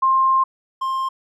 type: tone pair in turn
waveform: sine / triangle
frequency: 1058 / 1058 Hz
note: C6 / C6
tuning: +19 / +19 cents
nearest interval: unison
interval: 0 cents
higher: neither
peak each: -13 / -18 dBFS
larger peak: first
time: 0.02-0.44 / 0.81-1.09 s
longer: first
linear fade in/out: 10 ms
effects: none